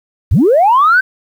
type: linear sweep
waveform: sine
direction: up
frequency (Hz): 55 to 1568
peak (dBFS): -5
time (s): 0.31-1.01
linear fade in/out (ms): 10
effects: tanh soft clip ceiling -2 dBFS + 7-bit